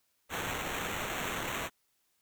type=noise with sample-and-hold; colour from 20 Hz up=white; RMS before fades=-36 dBFS; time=0.29-1.7 s; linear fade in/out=50 ms; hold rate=4900 Hz; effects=white hiss -75 dBFS RMS until 2.21 s